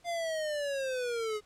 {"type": "linear sweep", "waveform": "square", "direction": "down", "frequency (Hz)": [698.5, 415.3], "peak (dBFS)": -32, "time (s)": [0.04, 1.41], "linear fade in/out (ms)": 50, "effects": ["pink hiss -64 dBFS RMS until 1.45 s", "low-pass 9000 Hz 12 dB/octave"]}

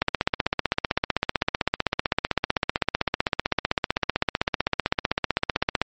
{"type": "click train", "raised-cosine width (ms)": 0.3, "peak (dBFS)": -4, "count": 92, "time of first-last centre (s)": [0.02, 5.816], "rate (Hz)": 15.7, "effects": ["MP3 32 kbps"]}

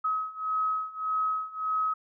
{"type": "beating tone pair", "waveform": "sine", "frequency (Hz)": [1274, 1275.7], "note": ["D#6", "D#6"], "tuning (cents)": [41, 43], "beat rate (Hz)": 1.7, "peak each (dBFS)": [-31, -29], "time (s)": [0.04, 1.94], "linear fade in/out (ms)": 10, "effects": []}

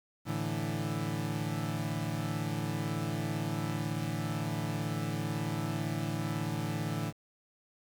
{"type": "chord", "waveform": "30% pulse", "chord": "A suspended fourth", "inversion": "none", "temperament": "equal", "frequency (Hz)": [110, 146.83, 164.81], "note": ["A2", "D3", "E3"], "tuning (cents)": [0, 0, 0], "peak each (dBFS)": [-34, -34, -34], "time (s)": [0.25, 7.13], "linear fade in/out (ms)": 50, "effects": ["9-bit"]}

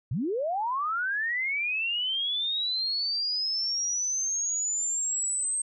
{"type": "linear sweep", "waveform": "sine", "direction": "up", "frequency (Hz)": [98, 8372], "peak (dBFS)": -26, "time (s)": [0.11, 5.62], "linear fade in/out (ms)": 5, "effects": []}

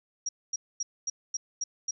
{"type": "tone bursts", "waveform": "sine", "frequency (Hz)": 5670, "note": "F8", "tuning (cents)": 25, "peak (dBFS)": -28, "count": 7, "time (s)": [0.26, 1.91], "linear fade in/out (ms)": 5, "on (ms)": 30, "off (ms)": 240, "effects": []}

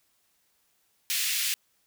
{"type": "high-pass noise", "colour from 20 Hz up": "pink", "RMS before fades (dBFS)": -28, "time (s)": [1.1, 1.54], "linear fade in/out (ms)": 0, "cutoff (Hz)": 2200, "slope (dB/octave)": 24, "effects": ["white hiss -70 dBFS RMS until 1.86 s"]}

